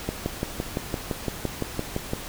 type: click train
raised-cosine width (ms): 2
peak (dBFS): -12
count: 13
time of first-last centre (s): 0.09-2.134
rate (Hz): 5.87
effects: pink hiss -37 dBFS RMS until 2.28 s